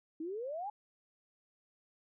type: exponential sweep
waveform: sine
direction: up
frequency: 305.9 to 857 Hz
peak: -37 dBFS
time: 0.2-0.7 s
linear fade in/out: 5 ms
effects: none